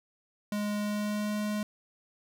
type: tone with pitch glide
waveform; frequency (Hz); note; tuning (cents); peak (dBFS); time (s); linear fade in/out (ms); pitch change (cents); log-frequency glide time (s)
square; 207.7 to 209.9; G#3 to G#3; 0 to +19; -30; 0.52-1.63; 2; +19; 0.78-1.36
effects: 12-bit